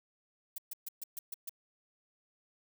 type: noise bursts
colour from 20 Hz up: violet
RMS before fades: -40 dBFS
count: 7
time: 0.56-1.494 s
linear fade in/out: 5 ms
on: 22 ms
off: 130 ms
effects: none